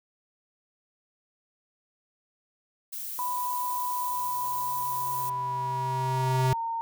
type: noise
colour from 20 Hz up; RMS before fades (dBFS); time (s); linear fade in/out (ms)
violet; -36; 2.92-5.3; 10
type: tone with pitch glide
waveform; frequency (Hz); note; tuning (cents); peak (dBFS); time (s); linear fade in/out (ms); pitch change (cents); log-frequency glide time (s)
sine; 987.8 to 916.3; B5 to A#5; 0 to -30; -28; 3.19-6.81; 0; -130; 5.37-6.58
type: tone with exponential growth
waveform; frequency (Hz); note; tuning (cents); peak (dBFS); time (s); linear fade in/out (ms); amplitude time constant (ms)
square; 129.5; C3; -17; -22; 4.09-6.53; 0; 530
effects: none